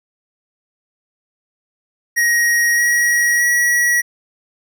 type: tone with pitch steps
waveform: square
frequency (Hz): 1888 / 1905.5 / 1923.2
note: A#6 / A#6 / B6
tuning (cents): +22 / +38 / -46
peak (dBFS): -13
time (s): 2.16-4.02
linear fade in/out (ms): 20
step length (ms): 620
effects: none